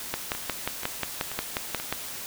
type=two click trains; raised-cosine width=0.3 ms; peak=-10 / -18 dBFS; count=11 / 4; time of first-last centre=0.14-1.926 / 0.35-1.799 s; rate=5.6 / 2.07 Hz; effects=white hiss -37 dBFS RMS until 2.26 s